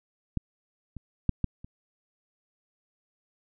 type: clicks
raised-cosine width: 5 ms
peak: -15 / -27 / -10 / -13 / -30 dBFS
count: 5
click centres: 0.373 / 0.967 / 1.293 / 1.443 / 1.645 s
effects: none